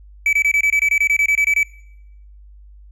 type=tone bursts; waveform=triangle; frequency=2298 Hz; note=D7; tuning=38 cents flat; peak=-11 dBFS; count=15; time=0.26-1.631 s; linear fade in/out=2 ms; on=69 ms; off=24 ms; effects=noise-tail reverb RT60 0.8 s tail -22 dB re dry + added 50 Hz sine -40 dBFS peak until 2.91 s